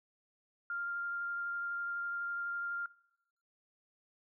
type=tone with vibrato; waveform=sine; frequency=1396.9 Hz; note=F6; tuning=in tune; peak=-35 dBFS; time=0.7-2.86 s; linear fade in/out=2 ms; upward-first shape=sine; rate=12 Hz; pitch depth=8 cents each way; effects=noise-tail reverb RT60 0.9 s tail -22 dB re dry